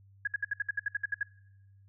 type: tone bursts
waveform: sine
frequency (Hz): 1661.2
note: G#6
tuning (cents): 0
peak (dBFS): -27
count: 12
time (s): 0.25-1.231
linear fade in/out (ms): 5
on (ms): 24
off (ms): 63
effects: noise-tail reverb RT60 1.0 s tail -24 dB re dry + added 98 Hz sine -56 dBFS peak until 1.88 s